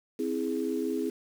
sine chord, C augmented, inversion none, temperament equal with one note detuned, 261.6 / 326.4 / 415.3 Hz, C4 / E4 / G#4, 0 / -17 / 0 cents, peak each -32 dBFS, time 0.19-1.1 s, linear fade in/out 5 ms, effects 8-bit

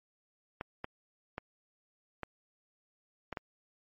clicks, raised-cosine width 0.5 ms, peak -22 dBFS, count 6, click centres 0.611 / 0.844 / 1.381 / 2.233 / 3.327 / 3.372 s, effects MP3 32 kbps

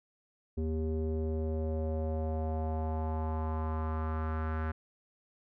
square tone with low-pass filter sweep, 79 Hz, D#2, 27 cents sharp, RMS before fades -33 dBFS, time 0.57-4.72 s, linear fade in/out 10 ms, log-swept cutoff 350 to 1500 Hz, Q 3.1, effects none

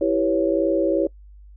sine chord, C# half-diminished seventh, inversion first, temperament equal, 329.6 / 392 / 493.9 / 554.4 Hz, E4 / G4 / B4 / C#5, 0 / 0 / 0 / 0 cents, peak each -21 / -24 / -27 / -21 dBFS, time 0.01-1.07 s, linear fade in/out 5 ms, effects noise-tail reverb RT60 0.1 s tail -23 dB re dry + added 50 Hz sine -42 dBFS peak until 1.56 s

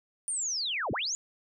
sine linear two-way sweep, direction down then up, 9340 to 55.7 to 7040 Hz, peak -29 dBFS, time 0.28-1.15 s, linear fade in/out 0 ms, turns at 0.92 s, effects none

